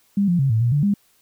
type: tone with pitch steps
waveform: sine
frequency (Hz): 200.3 / 174.8 / 136 / 111.2 / 119.4 / 145.3 / 202.3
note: G3 / F3 / C#3 / A2 / A#2 / D3 / G#3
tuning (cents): +38 / +2 / -33 / +19 / +42 / -18 / -45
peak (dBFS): -15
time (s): 0.17-0.94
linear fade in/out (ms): 5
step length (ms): 110
effects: white hiss -60 dBFS RMS until 1.21 s